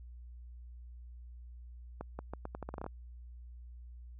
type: accelerating click train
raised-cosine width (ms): 1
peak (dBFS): -26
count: 12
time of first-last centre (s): 2.01-2.864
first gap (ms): 180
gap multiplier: 0.81
effects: added 60 Hz sine -47 dBFS peak until 4.19 s